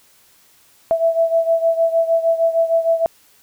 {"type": "beating tone pair", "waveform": "sine", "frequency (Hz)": [659.3, 665.8], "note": ["E5", "E5"], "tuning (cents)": [0, 17], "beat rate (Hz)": 6.5, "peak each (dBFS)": [-15, -19], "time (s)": [0.91, 3.06], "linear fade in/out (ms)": 0, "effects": ["white hiss -53 dBFS RMS until 3.42 s"]}